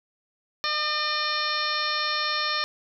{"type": "harmonic tone", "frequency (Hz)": 604, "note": "D5", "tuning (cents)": 48, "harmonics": [1, 2, 3, 4, 5, 6, 7, 8, 9], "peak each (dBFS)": [-38, -29, -31, -34, -38, -33, -31, -39, -33], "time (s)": [0.64, 2.64], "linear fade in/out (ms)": 0, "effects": []}